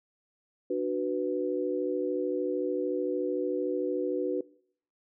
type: chord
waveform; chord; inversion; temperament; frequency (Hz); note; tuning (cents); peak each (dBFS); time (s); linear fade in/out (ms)
sine; B minor; first; equal with one note detuned; 296.6 / 370 / 493.9; D4 / F#4 / B4; +17 / 0 / 0; -33 / -30 / -31; 0.7-4.41; 5
effects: noise-tail reverb RT60 0.6 s tail -22 dB re dry